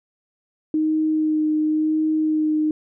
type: tone with vibrato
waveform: sine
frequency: 310 Hz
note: D#4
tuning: 6 cents flat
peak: -17 dBFS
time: 0.74-2.71 s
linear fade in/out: 2 ms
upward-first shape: sine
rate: 0.94 Hz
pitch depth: 14 cents each way
effects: none